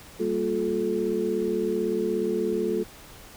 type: tone cluster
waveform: sine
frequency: 196.8 / 233.2 / 356.1 / 433.5 Hz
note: G3 / A#3 / F4 / A4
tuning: +7 / +1 / +34 / -26 cents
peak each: -32 / -32 / -27 / -27 dBFS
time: 0.19-2.84 s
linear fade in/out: 20 ms
effects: pink hiss -47 dBFS RMS until 3.36 s